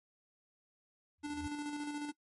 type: tone with exponential growth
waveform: sine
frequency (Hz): 82.3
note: E2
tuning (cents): -2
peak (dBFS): -39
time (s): 1.18-1.47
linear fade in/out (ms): 5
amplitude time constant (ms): 63
type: tone with tremolo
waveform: square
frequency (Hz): 293.7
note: D4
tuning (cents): 0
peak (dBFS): -37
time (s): 1.23-2.12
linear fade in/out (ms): 20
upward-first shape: square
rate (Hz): 14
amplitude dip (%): 35
effects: noise-tail reverb RT60 0.1 s tail -21 dB re dry + MP3 48 kbps